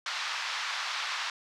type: band-pass noise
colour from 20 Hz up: pink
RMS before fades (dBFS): -34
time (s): 0.06-1.3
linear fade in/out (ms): 2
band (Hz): 1000 to 5300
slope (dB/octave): 24
effects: none